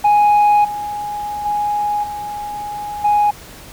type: tone with level steps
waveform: sine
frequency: 830 Hz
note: G#5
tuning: 1 cent flat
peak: -6 / -21 / -15 / -23 / -9 dBFS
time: 0.04-3.31 s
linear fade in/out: 10 ms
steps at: 0.64 / 1.45 / 2.03 / 3.04 s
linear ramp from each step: 10 ms
effects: tanh soft clip ceiling -8 dBFS + pink hiss -38 dBFS RMS until 3.72 s